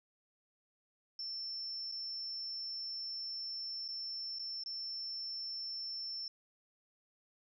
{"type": "tone with dropouts", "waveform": "sine", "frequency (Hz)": 5370, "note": "E8", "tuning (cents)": 31, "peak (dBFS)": -39, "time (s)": [1.19, 6.28], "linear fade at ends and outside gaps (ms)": 2, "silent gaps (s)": [[1.916, 1.921], [3.88, 3.886], [4.387, 4.394], [4.637, 4.66]], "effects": []}